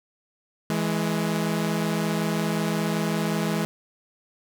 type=tone pair together; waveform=sawtooth; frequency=164.2 / 209.6 Hz; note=E3 / G#3; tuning=-6 / +16 cents; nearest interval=major third; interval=422 cents; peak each=-22 dBFS; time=0.7-3.65 s; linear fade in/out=0 ms; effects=none